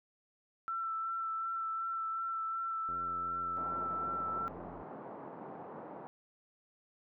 sine tone with vibrato, 1335 Hz, E6, 22 cents sharp, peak -34 dBFS, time 0.68-4.48 s, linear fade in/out 0 ms, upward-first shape sine, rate 2.7 Hz, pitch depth 16 cents each way
click train, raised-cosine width 2 ms, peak -39 dBFS, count 170, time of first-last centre 2.89-4.821 s, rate 87.5 Hz
white band-pass noise, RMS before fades -47 dBFS, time 3.57-6.07 s, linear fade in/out 0 ms, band 140 to 980 Hz, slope 24 dB/octave
effects none

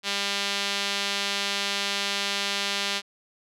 sawtooth tone with band-pass filter, 200 Hz, G3, 35 cents sharp, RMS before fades -28 dBFS, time 0.03-3.02 s, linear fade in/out 50 ms, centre 3700 Hz, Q 1.4, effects none

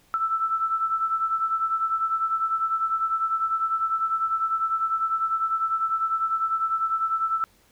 sine beating tone pair, 1322 / 1332 Hz, E6 / E6, +5 / +18 cents, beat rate 10 Hz, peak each -23 / -29 dBFS, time 0.14-7.44 s, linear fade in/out 0 ms, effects pink hiss -60 dBFS RMS until 7.71 s

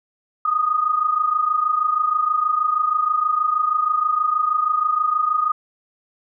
sine tone pair together, 1218.2 / 1244.5 Hz, D#6 / D#6, -37 / 0 cents, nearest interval unison, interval 37 cents, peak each -22 / -18 dBFS, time 0.45-5.52 s, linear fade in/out 5 ms, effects none

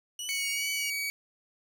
20% pulse tone with vibrato, 2915 Hz, F#7, 26 cents flat, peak -29 dBFS, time 0.19-0.9 s, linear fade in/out 2 ms, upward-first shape triangle, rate 2.4 Hz, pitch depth 52 cents each way
sawtooth tone with pitch glide, 2230 to 2265 Hz, C#7 to C#7, +10 to +37 cents, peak -27 dBFS, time 0.29-1.1 s, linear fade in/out 0 ms, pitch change +27 cents, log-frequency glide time 0.42-0.64 s
effects none

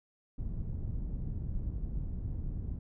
pink low-pass noise, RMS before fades -36 dBFS, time 0.38-2.79 s, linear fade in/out 5 ms, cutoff 140 Hz, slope 12 dB/octave, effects none

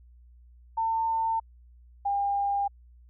sine tone pair in turn, 901 / 802.7 Hz, A5 / G5, +41 / +41 cents, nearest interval major second, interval 200 cents, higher first, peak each -24 dBFS, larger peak neither, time 0.77-1.4 / 2.05-2.68 s, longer neither, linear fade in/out 10 ms, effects added 60 Hz sine -51 dBFS peak until 3.09 s

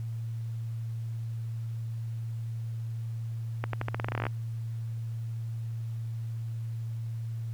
accelerating click train, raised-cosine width 0.5 ms, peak -16 dBFS, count 16, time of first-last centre 3.64-4.267 s, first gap 93 ms, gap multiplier 0.87, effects added 114 Hz sine -32 dBFS peak until 7.53 s + pink hiss -60 dBFS RMS until 7.53 s

